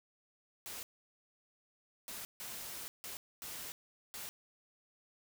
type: noise bursts at uneven times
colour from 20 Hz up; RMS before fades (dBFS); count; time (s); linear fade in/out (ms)
white; -45; 6; 0.66-0.83 / 2.08-2.25 / 2.4-2.88 / 3.04-3.17 / 3.42-3.72 / 4.14-4.29; 0
effects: none